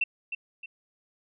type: tone with echo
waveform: sine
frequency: 2692 Hz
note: E7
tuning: 36 cents sharp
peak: -22 dBFS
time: 0.01-0.04 s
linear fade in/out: 5 ms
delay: 310 ms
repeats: 2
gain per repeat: -8 dB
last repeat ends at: 0.66 s
effects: none